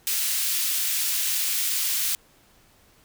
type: high-pass noise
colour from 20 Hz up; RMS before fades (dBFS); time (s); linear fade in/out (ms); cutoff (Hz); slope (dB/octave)
white; -25; 0.07-2.15; 0; 2300; 12
effects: pink hiss -58 dBFS RMS until 3.04 s